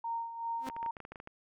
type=tone with tremolo; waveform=sine; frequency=924 Hz; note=A#5; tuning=16 cents flat; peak=-32 dBFS; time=0.04-0.91 s; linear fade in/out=5 ms; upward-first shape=sine; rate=2.6 Hz; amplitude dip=65%
type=tone with exponential growth; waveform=sawtooth; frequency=261.6 Hz; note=C4; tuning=in tune; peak=-31 dBFS; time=0.57-0.69 s; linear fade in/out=2 ms; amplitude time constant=24 ms
type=clicks; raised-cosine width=0.5 ms; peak=-30 dBFS; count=12; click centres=0.668 / 0.699 / 0.765 / 0.829 / 0.862 / 0.968 / 1.003 / 1.051 / 1.12 / 1.158 / 1.201 / 1.274 s
effects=none